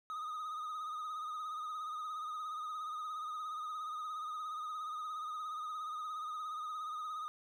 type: tone with vibrato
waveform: triangle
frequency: 1244.5 Hz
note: D#6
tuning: in tune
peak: -37 dBFS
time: 0.1-7.28 s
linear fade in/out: 0 ms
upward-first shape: sine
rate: 17 Hz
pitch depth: 50 cents each way
effects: none

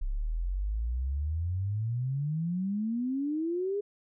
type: exponential sweep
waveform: sine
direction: up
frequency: 32.63 to 416.5 Hz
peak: -28 dBFS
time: 0.01-3.81 s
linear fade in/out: 10 ms
effects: none

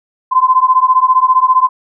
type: beating tone pair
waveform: sine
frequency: 1021 / 1036 Hz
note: C6 / C6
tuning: -43 / -17 cents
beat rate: 15 Hz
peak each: -10 dBFS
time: 0.31-1.69 s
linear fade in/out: 20 ms
effects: none

